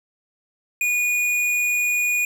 sine tone with tanh clipping, 2453 Hz, D#7, 25 cents flat, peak -20 dBFS, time 0.81-2.25 s, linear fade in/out 2 ms, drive 15 dB, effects none

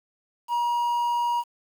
triangle tone with quantisation, 954 Hz, A#5, 40 cents sharp, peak -20 dBFS, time 0.48-1.44 s, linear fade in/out 50 ms, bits 8, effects none

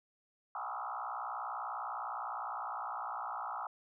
sine tone with frequency modulation, 1041 Hz, C6, 9 cents flat, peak -37 dBFS, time 0.55-3.67 s, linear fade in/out 2 ms, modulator 59.8 Hz, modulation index 5.1, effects none

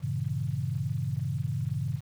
sine chord, G diminished seventh, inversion none, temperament equal, 98 / 116.54 / 138.59 / 164.81 Hz, G2 / Bb2 / Db3 / Fb3, 0 / 0 / 0 / 0 cents, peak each -35 / -33 / -31 / -37 dBFS, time 0-2.01 s, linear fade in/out 50 ms, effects 9-bit

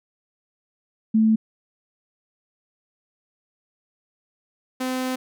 sine / sawtooth tone pair in turn, 220 / 256.9 Hz, A3 / C4, 0 / -32 cents, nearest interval minor third, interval 268 cents, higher second, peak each -14 / -20 dBFS, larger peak first, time 1.14-1.36 / 4.8-5.16 s, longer second, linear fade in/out 10 ms, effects none

